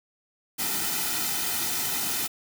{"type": "noise with comb filter", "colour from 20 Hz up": "white", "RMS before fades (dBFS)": -28, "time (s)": [0.58, 2.28], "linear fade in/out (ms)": 20, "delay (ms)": 1.8, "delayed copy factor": -0.7, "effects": []}